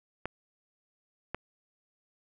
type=clicks; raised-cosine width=0.5 ms; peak=-18 dBFS; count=2; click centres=0.256 / 1.346 s; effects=none